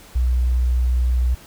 sine tone, 61.8 Hz, B1, 2 cents sharp, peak -15 dBFS, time 0.15-1.35 s, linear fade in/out 10 ms, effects pink hiss -45 dBFS RMS until 1.46 s

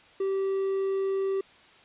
triangle tone, 387.8 Hz, G4, 19 cents flat, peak -23 dBFS, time 0.2-1.41 s, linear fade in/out 5 ms, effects white hiss -55 dBFS RMS until 1.84 s + resampled to 8000 Hz

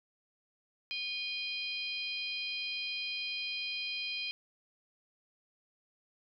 harmonic tone with a mistuned harmonic, 819 Hz, G#5, 24 cents flat, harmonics 3 / 4 / 5 / 6, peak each -38 / -40 / -42 / -44 dBFS, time 0.91-4.31 s, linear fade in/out 0 ms, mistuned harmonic 4, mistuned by -55 cents, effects none

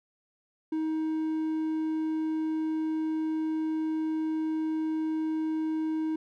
triangle tone, 315.4 Hz, D#4, 24 cents sharp, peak -25 dBFS, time 0.72-6.16 s, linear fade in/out 5 ms, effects none

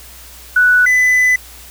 sine / triangle tone pair in turn, 1480 / 2002 Hz, F#6 / B6, 0 / +23 cents, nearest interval perfect fourth, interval 523 cents, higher second, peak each -7 dBFS, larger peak neither, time 0.56-0.86 / 0.86-1.36 s, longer second, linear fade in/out 5 ms, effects added 60 Hz sine -40 dBFS peak until 1.7 s + white hiss -38 dBFS RMS until 1.7 s

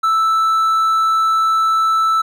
triangle tone with hard clipping, 1318.5 Hz, E6, in tune, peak -13 dBFS, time 0.03-2.22 s, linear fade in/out 10 ms, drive 6 dB, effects none

